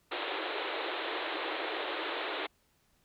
pink band-pass noise, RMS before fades -36 dBFS, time 0.11-2.47 s, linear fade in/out 10 ms, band 310 to 4000 Hz, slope 96 dB/octave, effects pink hiss -71 dBFS RMS until 3.04 s

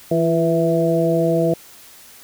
harmonic tone with a mistuned harmonic, 164.81 Hz, E3, in tune, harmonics 1 / 2 / 3 / 4, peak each -20 / -20 / -20 / -20 dBFS, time 0.11-1.54 s, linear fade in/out 5 ms, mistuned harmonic 2, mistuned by +40 cents, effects white hiss -44 dBFS RMS until 2.23 s

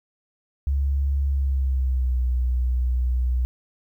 sine tone with pitch glide, 69.3 to 62.1 Hz, C#2 to B1, 0 to +10 cents, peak -19 dBFS, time 0.67-3.45 s, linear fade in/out 0 ms, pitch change -190 cents, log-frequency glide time 1.28-2.21 s, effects 10-bit

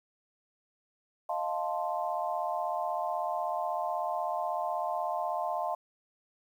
sine chord, F dominant seventh, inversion third, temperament equal, 622.3 / 698.5 / 880 / 1046.5 Hz, Eb5 / F5 / A5 / C6, 0 / 0 / 0 / 0 cents, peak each -36 / -33 / -36 / -37 dBFS, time 1.29-5.75 s, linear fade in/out 5 ms, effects 10-bit

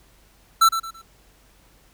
square tone with echo, 1335 Hz, E6, 22 cents sharp, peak -12 dBFS, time 0.61-0.69 s, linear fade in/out 10 ms, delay 110 ms, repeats 3, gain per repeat -10 dB, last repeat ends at 1.02 s, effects added 47 Hz sine -57 dBFS peak until 1.93 s + pink hiss -57 dBFS RMS until 1.93 s

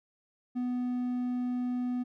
triangle tone, 247.8 Hz, B3, 6 cents sharp, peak -27 dBFS, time 0.55-2.04 s, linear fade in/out 20 ms, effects none

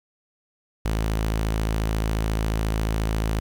sawtooth tone, 54.2 Hz, A1, 25 cents flat, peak -18 dBFS, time 0.85-3.4 s, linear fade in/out 5 ms, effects 9-bit

